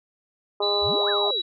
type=harmonic tone; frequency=204.5 Hz; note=G#3; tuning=26 cents flat; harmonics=2 / 3 / 4 / 5 / 6; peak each=-25 / -29 / -31 / -33 / -35 dBFS; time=0.6-1.31 s; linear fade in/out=5 ms
type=tone with pitch glide; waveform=sine; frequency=3951 to 3897 Hz; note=B7 to B7; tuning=0 to -24 cents; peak=-23 dBFS; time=0.62-1.42 s; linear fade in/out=10 ms; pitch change=-24 cents; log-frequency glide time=0.76-1.05 s
type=exponential two-way sweep; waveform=sine; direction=up then down; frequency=50 to 1800 to 318.9 Hz; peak=-30 dBFS; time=0.81-1.42 s; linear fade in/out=50 ms; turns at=1.09 s
effects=none